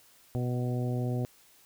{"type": "harmonic tone with a mistuned harmonic", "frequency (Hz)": 123.47, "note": "B2", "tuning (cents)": 0, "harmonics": [1, 2, 3, 4, 5, 6], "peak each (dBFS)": [-29, -35, -39, -41, -43, -45], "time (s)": [0.35, 1.25], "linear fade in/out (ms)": 0, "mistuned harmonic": 6, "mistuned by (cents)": 16, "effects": ["white hiss -60 dBFS RMS until 1.65 s"]}